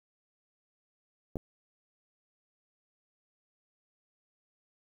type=clicks; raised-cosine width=2 ms; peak=-23 dBFS; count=2; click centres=1.357 / 1.369 s; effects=9-bit